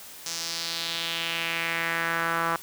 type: tone with band-pass filter sweep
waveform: sawtooth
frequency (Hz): 166.5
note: E3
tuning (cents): +18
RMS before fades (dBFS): -29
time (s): 0.26-2.56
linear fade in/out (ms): 2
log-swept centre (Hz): 6000 to 1200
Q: 2.6
effects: white hiss -44 dBFS RMS until 2.62 s + high-pass 60 Hz 12 dB/octave